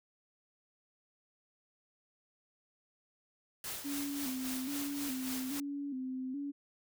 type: noise with tremolo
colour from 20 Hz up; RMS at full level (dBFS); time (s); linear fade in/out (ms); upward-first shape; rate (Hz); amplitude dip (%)
white; -40; 3.64-5.6; 2; sine; 3.7; 55
type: tone with vibrato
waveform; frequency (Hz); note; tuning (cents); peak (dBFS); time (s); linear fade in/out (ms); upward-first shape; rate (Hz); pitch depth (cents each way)
sine; 270.9; C#4; -40; -36; 3.84-6.52; 20; square; 1.2; 80
effects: none